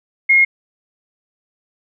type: tone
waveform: sine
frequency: 2148 Hz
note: C7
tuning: 45 cents sharp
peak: -8 dBFS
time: 0.29-0.45 s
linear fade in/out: 10 ms
effects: none